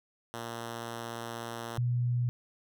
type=tone pair in turn; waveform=5% pulse / sine; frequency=116.6 / 121.78 Hz; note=A#2 / B2; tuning=+1 / -24 cents; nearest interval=minor second; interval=75 cents; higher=second; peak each=-26 dBFS; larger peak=neither; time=0.34-1.78 / 1.78-2.29 s; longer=first; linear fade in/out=0 ms; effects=none